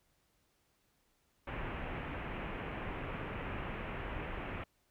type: low-pass noise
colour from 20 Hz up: pink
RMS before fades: -41 dBFS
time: 1.47-4.64 s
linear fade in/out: 5 ms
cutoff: 2800 Hz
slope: 48 dB/octave
effects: pink hiss -75 dBFS RMS until 4.9 s